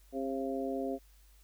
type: harmonic tone with a mistuned harmonic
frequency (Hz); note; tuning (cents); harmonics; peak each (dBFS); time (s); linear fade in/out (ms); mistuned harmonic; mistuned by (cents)
133.9; C3; +40; 2 / 3 / 4 / 5; -36 / -38 / -39 / -40; 0.12-0.99; 50; 5; +29
effects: added 50 Hz sine -58 dBFS peak until 1.43 s + white hiss -67 dBFS RMS until 1.43 s